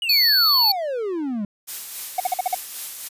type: exponential sweep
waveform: triangle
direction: down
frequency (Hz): 2963 to 196.4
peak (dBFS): -21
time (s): 0.02-1.45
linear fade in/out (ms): 2
type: tone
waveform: square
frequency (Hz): 4435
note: C#8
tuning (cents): 0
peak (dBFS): -15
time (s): 0.09-0.72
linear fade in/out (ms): 5
type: noise with tremolo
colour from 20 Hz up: blue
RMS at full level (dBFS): -29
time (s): 1.67-3.09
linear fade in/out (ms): 20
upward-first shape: sine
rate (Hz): 3.7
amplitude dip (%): 40
type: tone bursts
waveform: triangle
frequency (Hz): 737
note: F#5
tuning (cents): -7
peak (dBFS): -15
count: 6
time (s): 2.18-2.547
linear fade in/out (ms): 5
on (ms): 22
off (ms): 47
effects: resampled to 32000 Hz